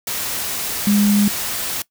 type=tone in noise; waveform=sine; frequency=205.1 Hz; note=G#3; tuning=21 cents flat; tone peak=-12 dBFS; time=0.87-1.28 s; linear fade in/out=2 ms; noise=white; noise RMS=-24 dBFS; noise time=0.07-1.82 s; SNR=+9 dB; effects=noise-tail reverb RT60 0.1 s tail -20 dB re dry